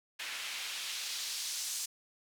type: noise with band-pass filter sweep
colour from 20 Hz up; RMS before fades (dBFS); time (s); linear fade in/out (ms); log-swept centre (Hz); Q
white; -39; 0.19-1.86; 10; 2200 to 6400; 1.2
effects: none